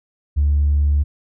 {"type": "tone with tanh clipping", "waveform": "triangle", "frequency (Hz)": 72.6, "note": "D2", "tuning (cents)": -19, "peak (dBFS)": -13, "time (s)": [0.36, 1.04], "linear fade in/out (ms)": 20, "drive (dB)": 5, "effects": []}